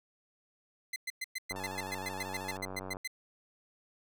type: tone bursts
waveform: sawtooth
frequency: 2052 Hz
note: C7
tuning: 34 cents flat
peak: -31 dBFS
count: 16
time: 0.93-3.076 s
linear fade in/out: 5 ms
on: 31 ms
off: 110 ms
type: click train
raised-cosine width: 1 ms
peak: -28 dBFS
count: 139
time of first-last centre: 1.51-2.969 s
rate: 94.6 Hz
type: tone with vibrato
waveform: sawtooth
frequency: 870 Hz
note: A5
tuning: 20 cents flat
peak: -38 dBFS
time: 1.56-2.57 s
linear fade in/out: 0 ms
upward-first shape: square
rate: 13 Hz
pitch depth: 49 cents each way
effects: none